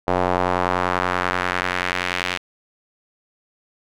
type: tone with band-pass filter sweep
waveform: square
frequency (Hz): 45.16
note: F#1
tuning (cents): -41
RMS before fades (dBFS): -22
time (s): 0.07-2.38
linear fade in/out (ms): 10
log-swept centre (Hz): 720 to 2600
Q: 1.4
effects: none